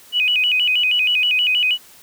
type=tone with vibrato; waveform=sine; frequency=2716 Hz; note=F7; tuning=49 cents flat; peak=-14 dBFS; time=0.12-1.78 s; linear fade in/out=50 ms; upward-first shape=square; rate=6.3 Hz; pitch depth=140 cents each way; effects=white hiss -46 dBFS RMS until 2.02 s